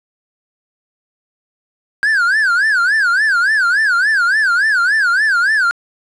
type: tone with vibrato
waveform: triangle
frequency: 1568 Hz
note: G6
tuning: in tune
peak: -9 dBFS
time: 2.03-5.71 s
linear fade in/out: 0 ms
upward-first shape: sine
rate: 3.5 Hz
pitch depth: 220 cents each way
effects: resampled to 24000 Hz + 7-bit